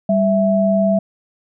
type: tone pair together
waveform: sine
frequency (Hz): 196.63 / 659.3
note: G3 / E5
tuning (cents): +6 / 0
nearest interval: octave + major sixth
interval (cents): 2094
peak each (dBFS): -15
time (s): 0.09-0.99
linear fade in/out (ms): 5
effects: none